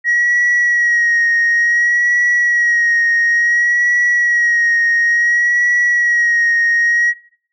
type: tone with vibrato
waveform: sine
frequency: 1901 Hz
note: A#6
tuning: 33 cents sharp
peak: -9 dBFS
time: 0.04-7.14 s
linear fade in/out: 50 ms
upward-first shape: sine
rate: 0.57 Hz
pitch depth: 31 cents each way
effects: noise-tail reverb RT60 0.6 s tail -23 dB re dry + tanh soft clip ceiling -8 dBFS